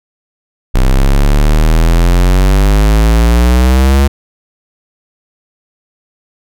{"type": "exponential sweep", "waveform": "square", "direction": "up", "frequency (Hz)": [31.45, 70], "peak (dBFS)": -6, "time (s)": [0.74, 4.08], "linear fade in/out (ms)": 10, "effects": []}